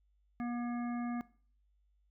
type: harmonic tone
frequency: 240 Hz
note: B3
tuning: 49 cents flat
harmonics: 1 / 3 / 5 / 7 / 9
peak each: -35 / -45 / -49 / -52 / -54 dBFS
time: 0.4-1.21 s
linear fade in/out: 0 ms
effects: noise-tail reverb RT60 0.5 s tail -20 dB re dry + added 50 Hz sine -69 dBFS peak until 2.1 s